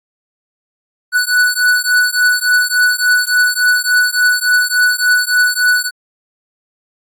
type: beating tone pair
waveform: square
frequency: 1480 / 1483.5 Hz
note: F#6 / F#6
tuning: 0 / +4 cents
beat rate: 3.5 Hz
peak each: -14 dBFS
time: 1.12-5.91 s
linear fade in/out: 50 ms
effects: AAC 64 kbps